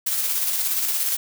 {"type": "noise with tremolo", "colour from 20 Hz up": "blue", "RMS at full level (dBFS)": -22, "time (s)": [0.06, 1.17], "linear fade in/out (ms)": 10, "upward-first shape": "square", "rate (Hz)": 17, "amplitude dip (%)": 30, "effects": []}